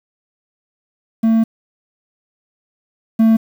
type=tone pair in turn; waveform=triangle; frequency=224.5 / 223.6 Hz; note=A3 / A3; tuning=+35 / +28 cents; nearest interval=unison; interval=7 cents; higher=first; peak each=-8 / -6 dBFS; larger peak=second; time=1.23-1.44 / 3.19-3.37 s; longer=first; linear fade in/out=10 ms; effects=7-bit